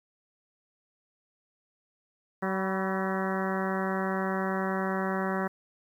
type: harmonic tone with a mistuned harmonic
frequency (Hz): 190.2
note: F#3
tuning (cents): +48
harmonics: 1 / 2 / 3 / 4 / 5 / 6 / 7 / 8 / 9 / 10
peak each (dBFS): -31 / -34 / -36 / -37 / -38 / -39 / -39 / -40 / -41 / -41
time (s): 2.42-5.48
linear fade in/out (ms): 10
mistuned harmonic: 5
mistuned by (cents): +45
effects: 10-bit